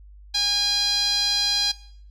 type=tone with band-pass filter; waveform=sawtooth; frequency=816 Hz; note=G#5; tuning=31 cents flat; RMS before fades=-23 dBFS; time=0.34-1.72 s; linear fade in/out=10 ms; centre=4400 Hz; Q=6.3; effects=noise-tail reverb RT60 0.6 s tail -18 dB re dry + added 50 Hz sine -43 dBFS peak until 2.1 s